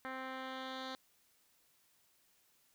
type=tone with low-pass filter sweep; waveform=10% pulse; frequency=261.6 Hz; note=C4; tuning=in tune; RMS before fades=-44 dBFS; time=0.05-0.95 s; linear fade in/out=0 ms; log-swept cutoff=2100 to 4200 Hz; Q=2.4; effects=white hiss -72 dBFS RMS until 2.74 s